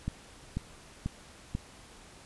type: click train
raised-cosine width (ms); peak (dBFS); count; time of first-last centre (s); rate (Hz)
5; -19; 4; 0.08-1.551; 2.04
effects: pink hiss -53 dBFS RMS until 2.25 s + resampled to 24000 Hz